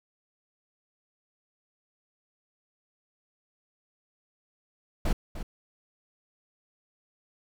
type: noise with echo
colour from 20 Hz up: brown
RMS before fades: -24 dBFS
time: 5.05-5.13 s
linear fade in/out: 5 ms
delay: 300 ms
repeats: 1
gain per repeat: -11 dB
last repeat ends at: 5.43 s
effects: none